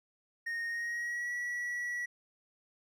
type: tone with pitch glide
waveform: triangle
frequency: 1854 to 1937.2 Hz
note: A#6 to B6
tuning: -10 to -34 cents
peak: -32 dBFS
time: 0.46-2.06 s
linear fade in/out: 10 ms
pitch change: +76 cents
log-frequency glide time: 0.68-1.32 s
effects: none